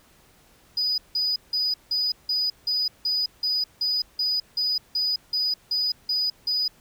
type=tone bursts; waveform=triangle; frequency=4959 Hz; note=D#8; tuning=7 cents flat; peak=-19 dBFS; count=16; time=0.77-6.68 s; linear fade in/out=5 ms; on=210 ms; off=170 ms; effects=tanh soft clip ceiling -18 dBFS + pink hiss -57 dBFS RMS until 6.8 s